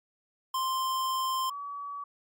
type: tone pair in turn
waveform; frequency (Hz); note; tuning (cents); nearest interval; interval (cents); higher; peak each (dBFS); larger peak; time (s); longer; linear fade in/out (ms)
square / sine; 1046.5 / 1139.7; C6 / C#6; 0 / +48; minor second; 148; second; -28 / -35; first; 0.54-1.5 / 1.5-2.04; first; 5
effects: MP3 96 kbps